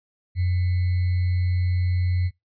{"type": "tone with sample-and-hold", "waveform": "sine", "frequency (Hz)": 90, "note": "F#2", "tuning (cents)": -47, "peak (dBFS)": -19, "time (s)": [0.35, 2.31], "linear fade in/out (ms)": 50, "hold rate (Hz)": 2100, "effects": ["noise-tail reverb RT60 0.2 s tail -23 dB re dry", "resampled to 11025 Hz"]}